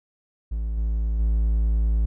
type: tone with level steps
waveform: triangle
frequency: 55 Hz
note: A1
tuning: in tune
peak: -22 / -19 / -16 dBFS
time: 0.51-2.06 s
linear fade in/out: 10 ms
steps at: 0.77 / 1.19 s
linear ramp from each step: 10 ms
effects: none